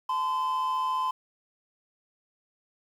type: tone pair together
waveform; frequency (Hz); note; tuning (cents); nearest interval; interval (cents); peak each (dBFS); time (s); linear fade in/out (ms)
triangle; 871.5 / 1026; A5 / C6; -17 / -34; minor third; 283; -33 / -24; 0.09-1.11; 5
effects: 9-bit